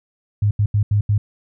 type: tone bursts at uneven times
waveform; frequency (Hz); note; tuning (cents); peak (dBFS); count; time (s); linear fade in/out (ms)
sine; 103.5; G#2; -5; -13; 5; 0.42-0.51 / 0.59-0.66 / 0.74-0.83 / 0.91-1.01 / 1.09-1.18; 5
effects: none